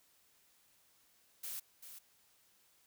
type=noise with echo; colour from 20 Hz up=blue; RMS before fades=-43 dBFS; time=1.43-1.6 s; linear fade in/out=10 ms; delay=390 ms; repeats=1; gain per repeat=-9 dB; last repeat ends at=1.99 s; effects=white hiss -70 dBFS RMS until 2.86 s